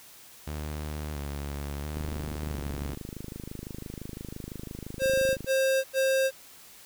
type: tone with vibrato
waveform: sawtooth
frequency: 73.42 Hz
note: D2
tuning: in tune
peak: -29 dBFS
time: 0.47-2.95 s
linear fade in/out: 5 ms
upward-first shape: square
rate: 0.73 Hz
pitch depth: 50 cents each way
type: click train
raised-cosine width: 3 ms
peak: -25 dBFS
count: 91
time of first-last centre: 1.97-5.445 s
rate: 25.9 Hz
type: tone bursts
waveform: square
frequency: 532 Hz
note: C5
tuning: 29 cents sharp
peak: -23 dBFS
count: 3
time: 4.99-6.312 s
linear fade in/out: 50 ms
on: 380 ms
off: 91 ms
effects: white hiss -51 dBFS RMS until 6.85 s